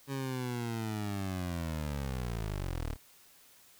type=linear sweep; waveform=20% pulse; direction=down; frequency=138.59 to 34.82 Hz; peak=-29 dBFS; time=0.07-2.97 s; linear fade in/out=50 ms; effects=white hiss -60 dBFS RMS until 3.79 s